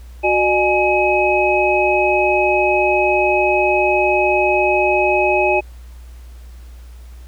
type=tone cluster; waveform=sine; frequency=366.6 / 606 / 835 / 2541 Hz; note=F#4 / D#5 / G#5 / D#7; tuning=-16 / -46 / +9 / +36 cents; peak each=-18 dBFS; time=0.23-5.61 s; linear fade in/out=20 ms; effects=added 60 Hz sine -34 dBFS peak until 7.27 s + pink hiss -51 dBFS RMS until 7.27 s